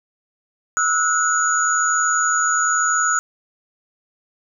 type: tone cluster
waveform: sine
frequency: 1301 / 1462 / 6810 Hz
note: E6 / F#6 / G#8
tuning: -23 / -21 / +42 cents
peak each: -20 dBFS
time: 0.77-3.19 s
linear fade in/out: 0 ms
effects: none